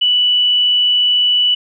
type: tone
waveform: sine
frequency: 2962 Hz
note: F#7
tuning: 1 cent sharp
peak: -10 dBFS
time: 0.01-1.55 s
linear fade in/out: 10 ms
effects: none